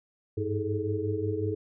sine tone cluster, 99.3 / 104.8 / 317.6 / 413.2 / 433.8 Hz, G2 / G#2 / D#4 / G#4 / A4, +23 / +16 / +36 / -9 / -25 cents, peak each -32 / -37 / -34 / -35 / -32 dBFS, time 0.37-1.55 s, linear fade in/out 10 ms, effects none

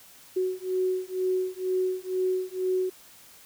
sine beating tone pair, 370 / 372.1 Hz, F#4 / F#4, 0 / +10 cents, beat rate 2.1 Hz, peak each -28 dBFS, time 0.36-2.9 s, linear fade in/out 10 ms, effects white hiss -52 dBFS RMS until 3.45 s

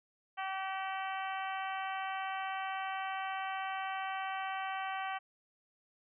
harmonic tone, 383.5 Hz, G4, 38 cents flat, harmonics 2 / 3 / 4 / 5 / 6 / 7 / 8, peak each -38 / -42 / -44 / -46 / -48 / -49 / -50 dBFS, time 0.37-5.19 s, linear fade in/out 20 ms, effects none

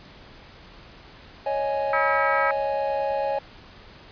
triangle chord, C# suspended second, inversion none, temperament just, 554.4 / 623.7 / 831.5 Hz, C#5 / D#5 / G#5, 0 / +4 / +2 cents, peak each -24 / -28 / -25 dBFS, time 1.46-3.39 s, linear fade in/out 5 ms
harmonic tone, 322 Hz, E4, 41 cents flat, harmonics 3 / 4 / 5 / 6 / 7, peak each -29 / -24 / -27 / -30 / -31 dBFS, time 1.93-2.51 s, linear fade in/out 2 ms
effects pink hiss -47 dBFS RMS until 4.11 s + resampled to 11025 Hz

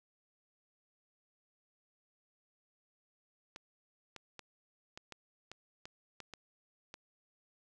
clicks, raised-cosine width 0.2 ms, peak -29 dBFS, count 10, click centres 3.561 / 4.163 / 4.393 / 4.975 / 5.123 / 5.516 / 5.855 / 6.203 / 6.337 / 6.941 s, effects none

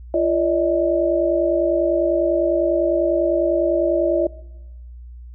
sine tone cluster, 343.3 / 581 / 631 Hz, F4 / D5 / D#5, -30 / -19 / +24 cents, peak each -20 dBFS, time 0.14-4.27 s, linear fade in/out 2 ms, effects noise-tail reverb RT60 0.9 s tail -19 dB re dry + added 60 Hz sine -35 dBFS peak until 5.34 s

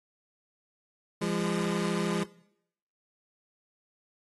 25% pulse tone pair together, 171.05 / 203.7 Hz, F3 / G#3, -36 / -33 cents, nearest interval minor third, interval 303 cents, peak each -27 dBFS, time 1.21-2.24 s, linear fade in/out 10 ms, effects noise-tail reverb RT60 0.8 s tail -22 dB re dry + AAC 32 kbps

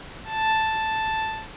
sawtooth tone with ADSR envelope, 880 Hz, A5, in tune, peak -14 dBFS, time 0.24-1.48 s, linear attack 260 ms, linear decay 230 ms, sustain -5 dB, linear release 270 ms, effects pink hiss -40 dBFS RMS until 1.56 s + resampled to 8000 Hz

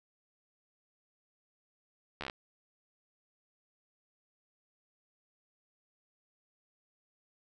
slowing click train, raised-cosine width 0.3 ms, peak -22 dBFS, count 7, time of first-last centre 2.21-2.298 s, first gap 13 ms, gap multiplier 1.05, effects none

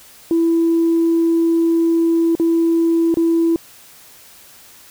sine tone with dropouts, 332.2 Hz, E4, 13 cents sharp, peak -11 dBFS, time 0.31-3.56 s, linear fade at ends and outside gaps 1 ms, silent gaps 2.352-2.398 / 3.142-3.171 s, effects tanh soft clip ceiling -8 dBFS + white hiss -44 dBFS RMS until 4.9 s

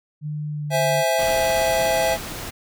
sine tone with pitch glide, 150.3 to 148.06 Hz, D3 to D3, +40 to +14 cents, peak -25 dBFS, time 0.21-1.04 s, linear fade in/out 50 ms, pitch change -26 cents, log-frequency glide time 0.49-0.66 s
square chord, C augmented, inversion none, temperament equal, 523.3 / 659.3 / 830.6 Hz, C5 / E5 / G#5, 0 / 0 / 0 cents, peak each -25 / -21 / -25 dBFS, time 0.7-2.18 s, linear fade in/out 50 ms
pink noise, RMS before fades -32 dBFS, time 1.18-2.51 s, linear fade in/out 20 ms
effects none

